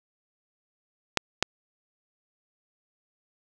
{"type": "clicks", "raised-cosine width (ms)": 0.2, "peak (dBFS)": -3, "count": 2, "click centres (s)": [1.173, 1.426], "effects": []}